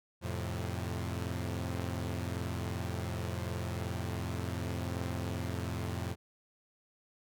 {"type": "chord", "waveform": "sawtooth", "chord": "F major", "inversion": "none", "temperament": "equal", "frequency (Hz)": [87.31, 110, 130.81], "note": ["F2", "A2", "C3"], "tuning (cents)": [0, 0, 0], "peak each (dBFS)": [-33, -35, -38], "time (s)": [0.21, 6.16], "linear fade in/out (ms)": 50, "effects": []}